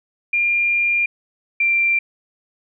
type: tone pair in turn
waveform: sine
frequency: 2400 / 2364 Hz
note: D7 / D7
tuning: +37 / +11 cents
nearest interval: unison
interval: 26 cents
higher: first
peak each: -15 / -14 dBFS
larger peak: second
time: 0.33-1.06 / 1.6-1.99 s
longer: first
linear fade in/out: 5 ms
effects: none